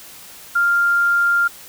sine tone, 1396.9 Hz, F6, in tune, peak -13 dBFS, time 0.55-1.48 s, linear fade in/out 10 ms, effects white hiss -40 dBFS RMS until 1.68 s

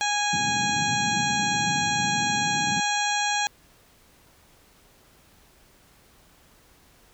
harmonic tone, 826 Hz, G#5, 10 cents flat, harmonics 1 / 2 / 3 / 4 / 5 / 7 / 8 / 9, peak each -26 / -29 / -31 / -32 / -33 / -34 / -35 / -36 dBFS, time 0.01-3.47 s, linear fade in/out 0 ms
white band-pass noise, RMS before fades -33 dBFS, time 0.33-2.8 s, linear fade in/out 2 ms, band 120 to 240 Hz, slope 24 dB/octave
effects pink hiss -57 dBFS RMS until 7.13 s

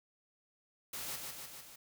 white noise with echo, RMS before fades -42 dBFS, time 0.93-1.16 s, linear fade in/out 5 ms, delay 150 ms, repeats 4, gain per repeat -3 dB, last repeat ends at 1.76 s, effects none

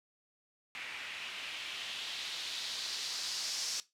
blue noise with low-pass filter sweep, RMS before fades -40 dBFS, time 0.75-3.8 s, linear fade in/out 0 ms, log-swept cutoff 2300 to 5600 Hz, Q 2.4, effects noise-tail reverb RT60 0.2 s tail -17 dB re dry

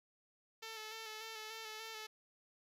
5% pulse tone with vibrato, 440 Hz, A4, in tune, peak -34 dBFS, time 0.62-2.07 s, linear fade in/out 10 ms, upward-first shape square, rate 3.4 Hz, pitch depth 25 cents each way, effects low-pass 12000 Hz 12 dB/octave

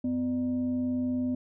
sine tone with frequency modulation, 252.2 Hz, B3, 36 cents sharp, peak -26 dBFS, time 0.04-1.35 s, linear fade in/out 5 ms, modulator 345 Hz, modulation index 0.34, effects none

